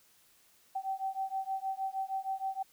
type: beating tone pair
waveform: sine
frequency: 768 / 774.4 Hz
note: G5 / G5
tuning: -36 / -21 cents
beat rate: 6.4 Hz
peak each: -36 / -36 dBFS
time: 0.75-2.63 s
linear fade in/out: 10 ms
effects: white hiss -65 dBFS RMS until 2.72 s